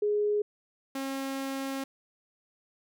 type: tone pair in turn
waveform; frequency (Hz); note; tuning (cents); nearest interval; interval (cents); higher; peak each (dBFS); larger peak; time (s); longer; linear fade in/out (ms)
sine / sawtooth; 416.5 / 270.4; G#4 / C#4; +5 / -43; perfect fifth; 748; first; -24 / -28; first; 0.02-0.42 / 0.95-1.84; second; 5
effects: none